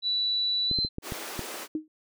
sine tone with pitch glide, 3951 to 4090 Hz, B7 to C8, 0 to -40 cents, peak -24 dBFS, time 0.02-0.89 s, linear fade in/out 50 ms, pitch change +60 cents, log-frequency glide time 0.67-0.75 s
clicks, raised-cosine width 3 ms, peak -20 dBFS, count 6, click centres 0.713 / 0.788 / 0.849 / 0.984 / 1.122 / 1.393 s
pink high-pass noise, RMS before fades -38 dBFS, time 1.02-1.68 s, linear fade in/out 50 ms, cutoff 300 Hz, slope 24 dB/octave
sine tone with exponential decay, 311.1 Hz, D#4, in tune, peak -23 dBFS, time 1.75-1.88 s, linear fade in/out 2 ms, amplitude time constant 27 ms
effects none

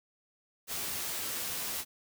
white noise with comb filter, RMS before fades -36 dBFS, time 0.67-1.85 s, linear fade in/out 50 ms, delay 12 ms, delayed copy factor +0.5, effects none

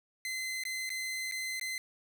sawtooth tone with dropouts, 2056 Hz, C7, 31 cents flat, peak -31 dBFS, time 0.25-1.78 s, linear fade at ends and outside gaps 1 ms, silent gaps 0.637-0.652 / 0.893-0.902 / 1.313-1.321 / 1.597-1.612 s, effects none

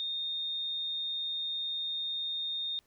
sine tone, 3669 Hz, A#7, 28 cents flat, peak -32 dBFS, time 0-2.79 s, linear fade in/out 0 ms, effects pink hiss -70 dBFS RMS until 2.86 s

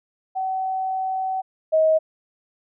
sine tone pair in turn, 758 / 632.9 Hz, F#5 / D#5, +42 / +29 cents, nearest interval minor third, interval 313 cents, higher first, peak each -22 / -14 dBFS, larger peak second, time 0.35-1.42 / 1.72-1.99 s, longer first, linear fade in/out 20 ms, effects none

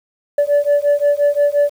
sine beating tone pair, 576 / 581.7 Hz, D5 / D5, -34 / -17 cents, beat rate 5.7 Hz, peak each -13 dBFS, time 0.38-1.7 s, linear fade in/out 5 ms, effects tanh soft clip ceiling -8 dBFS + 7-bit

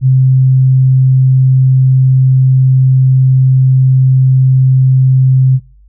sine tone, 130.81 Hz, C3, in tune, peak -4 dBFS, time 0.01-5.6 s, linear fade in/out 50 ms, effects noise-tail reverb RT60 0.4 s tail -26 dB re dry + added 50 Hz sine -39 dBFS peak until 5.88 s

